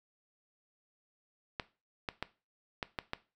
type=clicks; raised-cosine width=0.3 ms; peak=-18 dBFS; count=6; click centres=1.598 / 2.088 / 2.226 / 2.828 / 2.988 / 3.134 s; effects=noise-tail reverb RT60 0.3 s tail -17 dB re dry